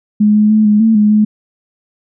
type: tone with pitch steps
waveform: sine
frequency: 210 / 211.6 / 215.7 / 209.6 / 223.4 / 210 / 212.5 Hz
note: G#3 / G#3 / A3 / G#3 / A3 / G#3 / G#3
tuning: +19 / +33 / -34 / +16 / +27 / +19 / +40 cents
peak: -6 dBFS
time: 0.2-1.25 s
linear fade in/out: 10 ms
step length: 150 ms
effects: none